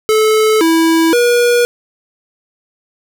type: tone with pitch steps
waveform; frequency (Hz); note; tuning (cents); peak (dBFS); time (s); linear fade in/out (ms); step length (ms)
square; 434.1 / 327.3 / 481.1; A4 / E4 / B4; -23 / -12 / -45; -9; 0.09-1.65; 0; 520
effects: none